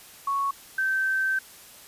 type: tone pair in turn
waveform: sine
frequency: 1108.7 / 1550.8 Hz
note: C#6 / G6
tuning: 0 / -19 cents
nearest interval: tritone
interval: 581 cents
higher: second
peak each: -23 / -22 dBFS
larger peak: second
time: 0.27-0.51 / 0.78-1.39 s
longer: second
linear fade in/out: 5 ms
effects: white hiss -48 dBFS RMS until 1.87 s + resampled to 32000 Hz